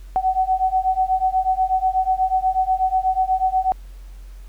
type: beating tone pair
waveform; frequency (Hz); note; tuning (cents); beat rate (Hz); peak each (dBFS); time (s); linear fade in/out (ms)
sine; 748 / 756.2; F#5 / F#5; +19 / +38; 8.2; -20 / -19; 0.16-3.72; 0
effects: added 45 Hz sine -35 dBFS peak until 4.48 s + pink hiss -55 dBFS RMS until 4.48 s